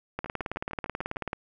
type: two click trains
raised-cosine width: 0.5 ms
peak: -16 / -24 dBFS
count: 22 / 7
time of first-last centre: 0.19-1.331 / 0.26-1.161 s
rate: 18.4 / 6.66 Hz
effects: none